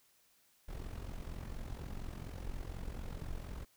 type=noise with amplitude modulation; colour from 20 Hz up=brown; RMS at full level=-40 dBFS; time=0.68-3.65 s; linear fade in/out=10 ms; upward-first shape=sine; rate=44.2 Hz; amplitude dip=70%; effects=white hiss -70 dBFS RMS until 3.76 s